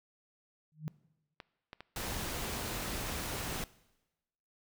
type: tone with exponential growth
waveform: sine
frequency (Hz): 154.4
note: D#3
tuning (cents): -13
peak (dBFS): -31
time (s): 0.72-0.88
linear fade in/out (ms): 0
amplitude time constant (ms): 33
type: clicks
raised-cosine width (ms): 0.3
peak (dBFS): -29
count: 9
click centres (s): 1.402 / 1.731 / 1.806 / 2.068 / 2.211 / 2.788 / 2.988 / 3.088 / 3.384
type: noise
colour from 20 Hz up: pink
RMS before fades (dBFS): -38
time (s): 1.96-3.64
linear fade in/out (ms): 2
effects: noise-tail reverb RT60 1.0 s tail -20 dB re dry